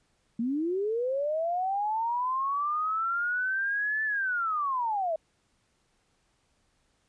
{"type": "linear two-way sweep", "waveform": "sine", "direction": "up then down", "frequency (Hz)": [221.7, 1760, 617], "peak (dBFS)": -26, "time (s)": [0.39, 5.16], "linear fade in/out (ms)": 5, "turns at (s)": 4.04, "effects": ["pink hiss -71 dBFS RMS until 7.08 s", "resampled to 22050 Hz"]}